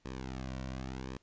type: tone with flanger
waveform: sawtooth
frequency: 65 Hz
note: C2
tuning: 11 cents flat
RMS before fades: -41 dBFS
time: 0.05-1.17 s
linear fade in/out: 0 ms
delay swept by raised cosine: 1.4 to 2.4 ms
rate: 0.89 Hz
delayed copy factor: -0.8
effects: pink hiss -72 dBFS RMS until 1.22 s + resampled to 16000 Hz